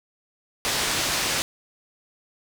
white low-pass noise, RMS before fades -25 dBFS, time 0.65-1.42 s, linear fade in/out 0 ms, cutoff 6200 Hz, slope 12 dB/octave, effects none

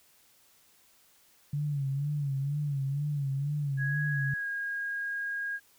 sine tone with vibrato, 141.9 Hz, C#3, 41 cents sharp, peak -28 dBFS, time 1.53-4.34 s, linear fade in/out 5 ms, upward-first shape sine, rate 2.1 Hz, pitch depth 80 cents each way
sine tone with pitch glide, 1661.2 to 1631.7 Hz, G#6 to G#6, 0 to -31 cents, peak -31 dBFS, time 3.77-5.6 s, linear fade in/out 50 ms, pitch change -31 cents, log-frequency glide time 4.34-4.47 s
effects white hiss -63 dBFS RMS until 5.78 s

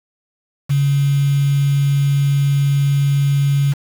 sine tone with quantisation, 140.4 Hz, C#3, 22 cents sharp, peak -12 dBFS, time 0.69-3.74 s, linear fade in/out 20 ms, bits 5, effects none

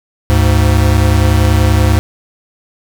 square tone pair together, 73.42 / 103.83 Hz, D2 / G#2, 0 / 0 cents, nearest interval tritone, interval 600 cents, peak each -11 dBFS, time 0.3-1.99 s, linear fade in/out 0 ms, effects none

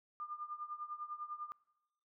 sine tone with tremolo, 1205 Hz, D6, 44 cents sharp, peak -38 dBFS, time 0.2-1.52 s, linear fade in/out 0 ms, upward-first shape triangle, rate 10 Hz, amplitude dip 90%, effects noise-tail reverb RT60 1.0 s tail -24 dB re dry

